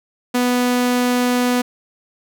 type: tone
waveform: sawtooth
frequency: 246.9 Hz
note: B3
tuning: in tune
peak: -11 dBFS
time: 0.34-1.62 s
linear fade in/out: 10 ms
effects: none